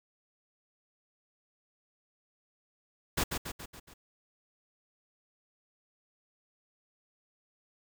pink noise with echo, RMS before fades -29 dBFS, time 3.17-3.24 s, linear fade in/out 10 ms, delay 140 ms, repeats 5, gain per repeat -5 dB, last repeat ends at 3.94 s, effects none

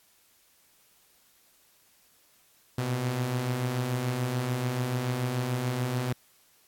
sawtooth beating tone pair, 119.2 / 126.1 Hz, A#2 / B2, +39 / +36 cents, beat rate 6.9 Hz, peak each -32 / -24 dBFS, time 2.78-6.13 s, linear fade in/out 5 ms, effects white hiss -63 dBFS RMS until 6.67 s + AAC 64 kbps

